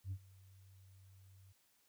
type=tone with ADSR envelope; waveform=sine; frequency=95.5 Hz; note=G2; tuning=45 cents flat; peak=-36 dBFS; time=0.04-1.53 s; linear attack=75 ms; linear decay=64 ms; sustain=-23 dB; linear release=15 ms; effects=tanh soft clip ceiling -37 dBFS + white hiss -74 dBFS RMS until 1.88 s